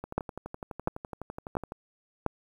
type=two click trains; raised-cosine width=1 ms; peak=-23 / -12 dBFS; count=21 / 4; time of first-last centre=0.04-1.721 / 0.18-2.263 s; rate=11.9 / 1.44 Hz; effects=9-bit